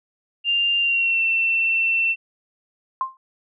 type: tone with pitch glide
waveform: sine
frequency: 2794 to 2691 Hz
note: F7 to E7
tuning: 0 to +35 cents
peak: -17 dBFS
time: 0.44-2.16 s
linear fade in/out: 50 ms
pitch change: -65 cents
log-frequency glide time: 0.79-1.22 s
type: tone with exponential decay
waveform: sine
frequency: 1053 Hz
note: C6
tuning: 11 cents sharp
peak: -16 dBFS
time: 3.01-3.17 s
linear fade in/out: 1 ms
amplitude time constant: 34 ms
effects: none